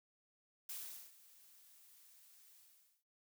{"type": "noise with ADSR envelope", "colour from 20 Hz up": "blue", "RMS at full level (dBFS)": -45, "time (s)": [0.69, 3.04], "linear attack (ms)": 4, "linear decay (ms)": 420, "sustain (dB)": -19, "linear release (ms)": 470, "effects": []}